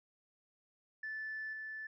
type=tone with level steps; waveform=sine; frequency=1750 Hz; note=A6; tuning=10 cents flat; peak=-38 / -41 dBFS; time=1.03-1.87 s; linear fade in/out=5 ms; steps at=1.53 s; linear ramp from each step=2 ms; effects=tanh soft clip ceiling -35 dBFS